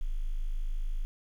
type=tone; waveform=sine; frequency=26.56 Hz; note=G#0; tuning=40 cents sharp; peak=-28 dBFS; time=0.01-1.05 s; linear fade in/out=0 ms; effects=10-bit